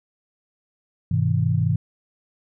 sine tone cluster, 101.3 / 126.4 / 160.3 Hz, G#2 / B2 / E3, -43 / +41 / -48 cents, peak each -22 dBFS, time 1.11-1.76 s, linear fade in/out 5 ms, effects none

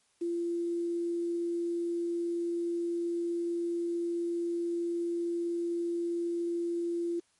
sine tone with quantisation, 342.3 Hz, F4, 35 cents flat, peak -29 dBFS, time 0.21-7.2 s, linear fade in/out 10 ms, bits 9, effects white hiss -70 dBFS RMS until 7.39 s + MP3 48 kbps

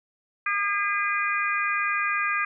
harmonic tone, 405.6 Hz, G#4, 41 cents flat, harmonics 3 / 4 / 5 / 6, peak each -27 / -28 / -30 / -29 dBFS, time 0.46-2.45 s, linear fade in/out 5 ms, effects none

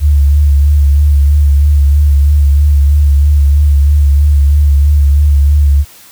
sine tone with vibrato, 72 Hz, D2, 34 cents flat, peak -4 dBFS, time 0-5.85 s, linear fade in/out 50 ms, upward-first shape sine, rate 3.1 Hz, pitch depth 42 cents each way, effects white hiss -38 dBFS RMS until 6.11 s

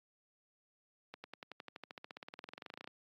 accelerating click train, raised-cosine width 0.3 ms, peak -30 dBFS, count 30, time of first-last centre 1.14-2.875 s, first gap 100 ms, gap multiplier 0.96, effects high-pass 200 Hz 12 dB/octave + AAC 32 kbps

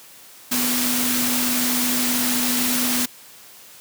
sine tone in noise, 246.9 Hz, B3, in tune, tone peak -24 dBFS, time 0.51-3.06 s, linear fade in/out 10 ms, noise white, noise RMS -22 dBFS, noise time 0.51-3.06 s, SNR -5 dB, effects white hiss -45 dBFS RMS until 3.8 s + high-pass 100 Hz 12 dB/octave

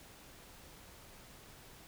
silence, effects pink hiss -56 dBFS RMS until 1.87 s

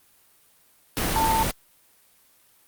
sine tone in noise, 893 Hz, A5, 25 cents sharp, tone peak -20 dBFS, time 1.16-1.43 s, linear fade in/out 0 ms, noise pink, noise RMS -25 dBFS, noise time 0.97-1.51 s, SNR +2 dB, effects white hiss -59 dBFS RMS until 2.67 s + Opus 32 kbps

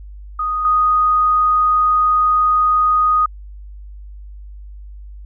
sine tone with level steps, 1243 Hz, D#6, 2 cents flat, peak -17 / -11 dBFS, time 0.39-3.26 s, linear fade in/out 5 ms, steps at 0.65 s, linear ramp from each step 2 ms, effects added 50 Hz sine -32 dBFS peak until 5.25 s

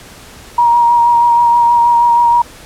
sine tone with vibrato, 947 Hz, A#5, 27 cents sharp, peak -6 dBFS, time 0.58-2.42 s, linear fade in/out 5 ms, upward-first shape sine, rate 6.3 Hz, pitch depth 18 cents each way, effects pink hiss -36 dBFS RMS until 2.65 s + low-pass 12000 Hz 12 dB/octave

